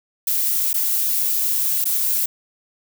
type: noise with dropouts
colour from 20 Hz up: violet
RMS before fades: -20 dBFS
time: 0.27-2.26 s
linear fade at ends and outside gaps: 5 ms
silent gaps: 0.731-0.741 / 1.843-1.854 s
effects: none

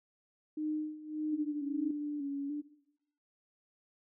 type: tone with tremolo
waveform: sine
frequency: 306.5 Hz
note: D#4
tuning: 26 cents flat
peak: -31 dBFS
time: 0.57-1.91 s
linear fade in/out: 5 ms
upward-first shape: sine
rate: 1.7 Hz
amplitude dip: 80%
type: tone with vibrato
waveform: sine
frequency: 287.5 Hz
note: D4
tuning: 37 cents flat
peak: -34 dBFS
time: 1.32-2.62 s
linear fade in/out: 20 ms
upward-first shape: square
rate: 1.7 Hz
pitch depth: 42 cents each way
effects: noise-tail reverb RT60 0.9 s tail -21 dB re dry

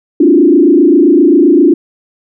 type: tone with frequency modulation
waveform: sine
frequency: 316.8 Hz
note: D#4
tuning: 31 cents sharp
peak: -3 dBFS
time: 0.2-1.74 s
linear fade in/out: 5 ms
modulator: 27.6 Hz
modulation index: 1.8
effects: none

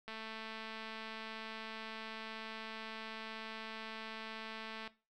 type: click train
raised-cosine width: 0.3 ms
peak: -30 dBFS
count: 1061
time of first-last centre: 0.08-4.876 s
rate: 221 Hz
effects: noise-tail reverb RT60 0.3 s tail -17 dB re dry

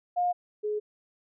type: tone pair in turn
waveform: sine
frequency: 712 / 421.4 Hz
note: F5 / G#4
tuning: +33 / +25 cents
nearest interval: major sixth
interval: 908 cents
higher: first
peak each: -23 / -27 dBFS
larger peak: first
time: 0.16-0.33 / 0.63-0.8 s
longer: neither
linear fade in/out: 20 ms
effects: none

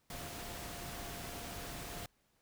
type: tone in noise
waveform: sine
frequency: 698.5 Hz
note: F5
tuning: in tune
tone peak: -52 dBFS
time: 0.1-2.06 s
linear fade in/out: 2 ms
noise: pink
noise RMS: -45 dBFS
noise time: 0.1-2.06 s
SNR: -10 dB
effects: pink hiss -75 dBFS RMS until 2.41 s

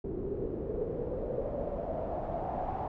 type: noise with low-pass filter sweep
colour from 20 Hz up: pink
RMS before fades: -35 dBFS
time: 0.04-2.88 s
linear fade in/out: 5 ms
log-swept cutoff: 370 to 810 Hz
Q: 5.6
effects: none

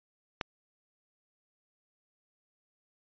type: click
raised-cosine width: 0.3 ms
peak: -15 dBFS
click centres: 0.412 s
effects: resampled to 11025 Hz

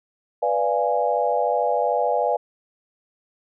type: chord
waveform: sine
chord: B diminished seventh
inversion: none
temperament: equal with one note detuned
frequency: 493.9 / 587.3 / 690 / 830.6 Hz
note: B4 / D5 / F5 / Ab5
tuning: 0 / 0 / -21 / 0 cents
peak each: -24 dBFS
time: 0.42-2.37 s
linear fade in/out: 10 ms
effects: none

